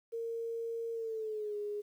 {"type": "tone with pitch glide", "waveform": "sine", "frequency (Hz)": [460, 414.6], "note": ["A#4", "G#4"], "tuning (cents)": [-23, -3], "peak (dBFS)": -35, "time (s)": [0.12, 1.82], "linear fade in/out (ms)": 20, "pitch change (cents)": -180, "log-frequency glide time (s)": [0.93, 1.56], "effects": ["11-bit"]}